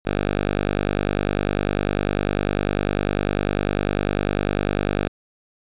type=tone; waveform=5% pulse; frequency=50 Hz; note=G1; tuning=35 cents sharp; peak=-9 dBFS; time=0.05-5.08 s; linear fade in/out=10 ms; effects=resampled to 8000 Hz

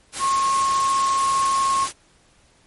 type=tone in noise; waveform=sine; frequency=1086 Hz; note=C#6; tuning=36 cents flat; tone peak=-17 dBFS; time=0.19-1.88 s; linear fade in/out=50 ms; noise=white; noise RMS=-28 dBFS; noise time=0.12-1.93 s; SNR=+8 dB; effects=pink hiss -57 dBFS RMS until 2.66 s + MP3 48 kbps

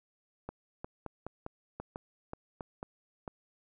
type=clicks; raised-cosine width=1 ms; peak=-25 dBFS; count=11; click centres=0.49 / 0.845 / 1.063 / 1.266 / 1.464 / 1.8 / 1.959 / 2.334 / 2.608 / 2.829 / 3.278 s; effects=none

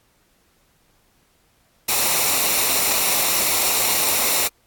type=noise with comb filter; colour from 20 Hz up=white; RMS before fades=-19 dBFS; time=1.88-4.48 s; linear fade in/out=10 ms; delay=0.62 ms; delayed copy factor=-0.5; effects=pink hiss -61 dBFS RMS until 4.66 s + AAC 64 kbps

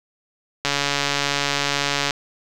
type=click train; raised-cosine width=0.2 ms; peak=-3 dBFS; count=208; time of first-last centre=0.65-2.108 s; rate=142 Hz; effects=7-bit

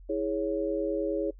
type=chord; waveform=sine; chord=C# minor; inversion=first; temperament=equal with one note detuned; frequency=325.8 / 415.3 / 554.4 Hz; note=E4 / G#4 / C#5; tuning=-20 / 0 / 0 cents; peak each=-31 dBFS; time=0.09-1.31 s; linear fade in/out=10 ms; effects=noise-tail reverb RT60 0.1 s tail -23 dB re dry + added 44 Hz sine -46 dBFS peak until 1.39 s

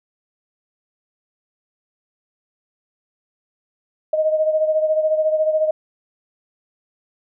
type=beating tone pair; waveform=sine; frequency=622 / 636 Hz; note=D#5 / D#5; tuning=-1 / +38 cents; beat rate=14 Hz; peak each=-16 / -23 dBFS; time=4.13-5.71 s; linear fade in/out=5 ms; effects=none

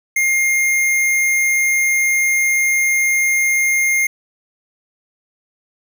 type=tone; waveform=square; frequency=2123 Hz; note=C7; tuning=25 cents sharp; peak=-14 dBFS; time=0.16-4.07 s; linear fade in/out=5 ms; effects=none

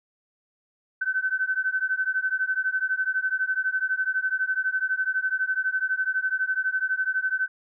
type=beating tone pair; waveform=sine; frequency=1519 / 1531 Hz; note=F#6 / G6; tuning=+45 / -41 cents; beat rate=12 Hz; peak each=-26 / -26 dBFS; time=1.01-7.48 s; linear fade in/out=10 ms; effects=none

